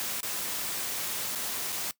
white noise with dropouts, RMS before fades -33 dBFS, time 0-1.91 s, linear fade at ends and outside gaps 0 ms, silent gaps 0.205-0.231 / 1.351-1.357 / 1.722-1.726 s, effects noise-tail reverb RT60 0.1 s tail -19 dB re dry + high-pass 100 Hz 12 dB/octave

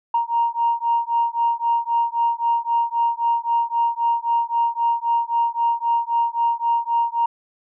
sine beating tone pair, 932.3 / 936.1 Hz, A#5 / A#5, 0 / +7 cents, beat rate 3.8 Hz, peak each -20 dBFS, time 0.14-7.26 s, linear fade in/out 5 ms, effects tanh soft clip ceiling -10 dBFS

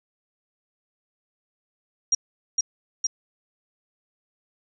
sine tone with echo, 5700 Hz, F8, 34 cents sharp, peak -16 dBFS, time 2.12-2.15 s, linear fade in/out 5 ms, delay 460 ms, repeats 2, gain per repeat -2 dB, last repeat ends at 3.07 s, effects none

